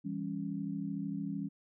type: chord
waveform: sine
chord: C# diminished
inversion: first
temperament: just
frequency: 166.31 / 199.57 / 277.2 Hz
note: E3 / G3 / C#4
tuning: +16 / +31 / 0 cents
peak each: -40 / -38 / -39 dBFS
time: 0.04-1.49 s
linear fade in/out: 20 ms
effects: none